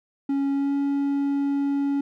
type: tone with pitch glide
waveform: triangle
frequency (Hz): 277.2 to 280.6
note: C#4 to C#4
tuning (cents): 0 to +21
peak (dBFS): -19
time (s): 0.29-2.01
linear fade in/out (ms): 5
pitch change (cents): +21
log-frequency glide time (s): 0.52-0.74
effects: none